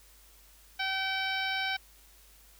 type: harmonic tone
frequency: 768 Hz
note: G5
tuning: 36 cents flat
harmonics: 1 / 2 / 3 / 4 / 5 / 6 / 7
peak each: -36 / -34 / -35 / -38 / -39 / -44 / -43 dBFS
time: 0.79-1.77 s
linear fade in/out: 10 ms
effects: added 50 Hz sine -59 dBFS peak until 2.59 s + white hiss -59 dBFS RMS until 2.59 s